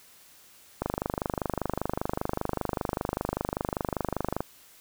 click train, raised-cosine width 1 ms, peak -13 dBFS, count 91, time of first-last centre 0.82-4.406 s, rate 25.1 Hz, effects white hiss -55 dBFS RMS until 4.8 s

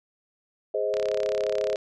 sine chord, Ab major, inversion none, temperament equal with one note detuned, 415.3 / 523.3 / 628.8 Hz, Ab4 / C5 / Eb5, 0 / 0 / +18 cents, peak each -28 dBFS, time 0.74-1.76 s, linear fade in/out 5 ms
click train, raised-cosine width 0.2 ms, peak -18 dBFS, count 29, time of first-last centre 0.94-1.759 s, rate 34.2 Hz
effects none

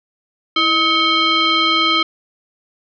sine tone with frequency modulation, 2217 Hz, C#7, in tune, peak -12 dBFS, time 0.56-2.03 s, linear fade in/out 5 ms, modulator 944 Hz, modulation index 1.7, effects none

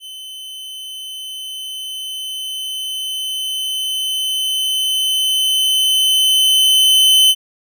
45% pulse tone with level ramp, 3047 Hz, G7, 50 cents flat, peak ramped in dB -30 to -7 dBFS, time 0-7.35 s, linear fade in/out 50 ms, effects none

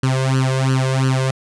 sawtooth tone with flanger, 131.7 Hz, C3, 12 cents sharp, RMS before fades -17 dBFS, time 0.03-1.31 s, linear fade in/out 5 ms, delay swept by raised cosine 0.67 to 1.97 ms, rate 2.9 Hz, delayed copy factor +1, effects resampled to 22050 Hz

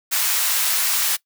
white high-pass noise, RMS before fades -20 dBFS, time 0.11-1.17 s, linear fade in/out 20 ms, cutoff 1000 Hz, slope 12 dB/octave, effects noise-tail reverb RT60 0.1 s tail -21 dB re dry

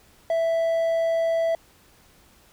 triangle tone, 660 Hz, E5, 2 cents sharp, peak -18 dBFS, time 0.3-1.55 s, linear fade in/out 2 ms, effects pink hiss -56 dBFS RMS until 2.52 s

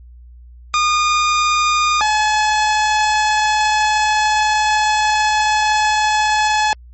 sawtooth tone pair in turn, 1220 / 853.5 Hz, D#6 / G#5, -34 / +47 cents, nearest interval tritone, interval 619 cents, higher first, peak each -9 dBFS, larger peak neither, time 0.74-2.01 / 2.01-6.73 s, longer second, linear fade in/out 0 ms, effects added 60 Hz sine -37 dBFS peak until 6.93 s + MP3 32 kbps

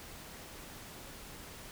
silence, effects pink hiss -49 dBFS RMS until 1.71 s

